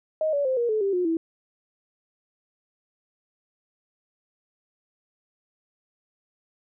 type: tone with pitch steps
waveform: sine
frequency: 626 / 570.7 / 520.4 / 474.4 / 432.5 / 394.4 / 359.5 / 327.8 Hz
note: D#5 / D5 / C5 / A#4 / A4 / G4 / F#4 / E4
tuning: +10 / -50 / -9 / +30 / -30 / +11 / -50 / -10 cents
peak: -21 dBFS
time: 0.21-1.17 s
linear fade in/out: 2 ms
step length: 120 ms
effects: none